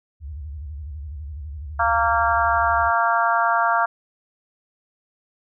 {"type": "tone with vibrato", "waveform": "sine", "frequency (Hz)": 73.4, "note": "D2", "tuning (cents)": 0, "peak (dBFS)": -30, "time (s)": [0.2, 2.92], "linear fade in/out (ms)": 50, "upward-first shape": "square", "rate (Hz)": 12, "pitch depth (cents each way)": 140}
{"type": "harmonic tone", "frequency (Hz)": 230.5, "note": "A#3", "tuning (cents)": -19, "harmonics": [3, 4, 5, 6, 7], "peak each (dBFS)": [-22, -22, -23, -22, -27], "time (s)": [1.79, 3.86], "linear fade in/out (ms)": 10}
{"effects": []}